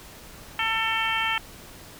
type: harmonic tone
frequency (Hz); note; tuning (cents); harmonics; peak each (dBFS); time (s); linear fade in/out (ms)
447; A4; +27; 2 / 3 / 4 / 5 / 6 / 7; -30 / -30 / -30 / -30 / -30 / -30; 0.59-1.38; 2
effects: pink hiss -45 dBFS RMS until 1.99 s